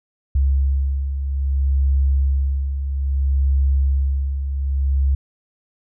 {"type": "beating tone pair", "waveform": "sine", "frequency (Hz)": [67.7, 68.31], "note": ["C#2", "C#2"], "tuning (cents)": [-40, -25], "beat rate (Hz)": 0.61, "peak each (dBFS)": [-24, -16], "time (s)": [0.35, 5.15], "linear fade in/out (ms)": 5, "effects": []}